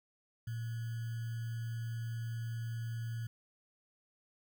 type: tone with sample-and-hold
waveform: sine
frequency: 115 Hz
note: A#2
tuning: 23 cents flat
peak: -36 dBFS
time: 0.47-3.27 s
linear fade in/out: 5 ms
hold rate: 1575 Hz
effects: none